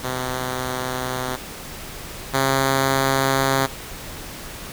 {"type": "tone pair in turn", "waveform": "5% pulse", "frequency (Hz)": [128, 134.73], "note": ["C3", "C#3"], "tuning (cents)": [-38, -49], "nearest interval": "minor second", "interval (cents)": 89, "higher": "second", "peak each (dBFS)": [-13, -6], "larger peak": "second", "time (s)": [[0.03, 1.37], [2.33, 3.67]], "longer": "neither", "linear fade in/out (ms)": 20, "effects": ["pink hiss -35 dBFS RMS until 4.72 s"]}